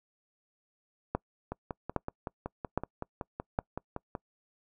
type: two click trains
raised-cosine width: 1 ms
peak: -21 / -14 dBFS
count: 15 / 4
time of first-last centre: 1.52-4.152 / 1.15-3.589 s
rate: 5.32 / 1.23 Hz
effects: noise-tail reverb RT60 0.1 s tail -26 dB re dry